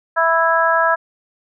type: harmonic tone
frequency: 329.6 Hz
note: E4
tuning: in tune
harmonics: 2 / 3 / 4 / 5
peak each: -18 / -18 / -18 / -18 dBFS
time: 0.16-0.96 s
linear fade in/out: 20 ms
effects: none